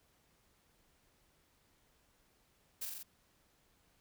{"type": "noise with echo", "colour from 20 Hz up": "blue", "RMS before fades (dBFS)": -40, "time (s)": [2.81, 2.86], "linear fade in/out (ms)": 10, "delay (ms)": 43, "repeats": 4, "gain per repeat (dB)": -2, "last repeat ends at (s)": 3.032, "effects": ["pink hiss -72 dBFS RMS until 4 s"]}